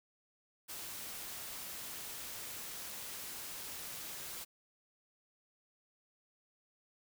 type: noise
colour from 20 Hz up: white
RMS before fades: -45 dBFS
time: 0.68-4.45 s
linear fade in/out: 20 ms
effects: none